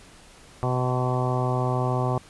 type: harmonic tone with a mistuned harmonic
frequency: 126.2 Hz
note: B2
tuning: 38 cents sharp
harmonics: 1 / 2 / 3 / 4 / 5 / 6 / 7 / 8 / 9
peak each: -24 / -33 / -31 / -34 / -32 / -32 / -34 / -35 / -35 dBFS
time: 0.63-2.18 s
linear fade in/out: 0 ms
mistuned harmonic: 8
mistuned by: +32 cents
effects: pink hiss -50 dBFS RMS until 2.29 s + resampled to 24000 Hz